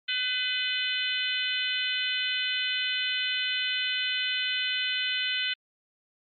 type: harmonic tone with a mistuned harmonic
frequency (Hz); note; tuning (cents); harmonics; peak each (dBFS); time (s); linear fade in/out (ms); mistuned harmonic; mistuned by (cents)
504; B4; +35; 3 / 4 / 5 / 6 / 7 / 8; -34 / -35 / -34 / -30 / -34 / -39; 0.08-5.54; 10; 8; +17
effects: Opus 48 kbps